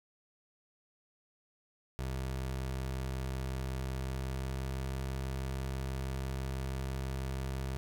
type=tone with pitch glide; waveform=25% pulse; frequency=65.41 to 66.13 Hz; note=C2 to C2; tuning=0 to +19 cents; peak=-31 dBFS; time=1.99-7.77 s; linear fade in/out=0 ms; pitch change=+19 cents; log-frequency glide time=3.96-4.78 s; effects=none